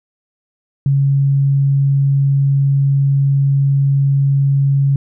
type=tone; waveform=sine; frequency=138.59 Hz; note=C#3; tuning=in tune; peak=-10 dBFS; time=0.86-4.96 s; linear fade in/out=2 ms; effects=none